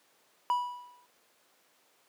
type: tone with exponential decay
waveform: triangle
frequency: 980 Hz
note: B5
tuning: 14 cents flat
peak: -21 dBFS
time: 0.5-1.06 s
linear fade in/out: 0 ms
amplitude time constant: 120 ms
effects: pink hiss -66 dBFS RMS until 2.08 s + high-pass 400 Hz 12 dB/octave